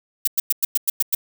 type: noise bursts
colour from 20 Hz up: violet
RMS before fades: -18 dBFS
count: 8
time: 0.25-1.15 s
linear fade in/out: 5 ms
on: 25 ms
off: 100 ms
effects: none